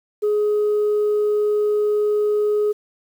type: tone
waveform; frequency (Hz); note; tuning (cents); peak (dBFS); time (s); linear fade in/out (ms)
sine; 419.1; G#4; +16; -14; 0.22-2.73; 20
effects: tanh soft clip ceiling -14 dBFS + 8-bit